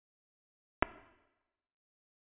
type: clicks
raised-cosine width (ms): 0.5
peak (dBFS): -9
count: 2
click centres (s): 0.825 / 0.828
effects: noise-tail reverb RT60 1.0 s tail -17 dB re dry + resampled to 8000 Hz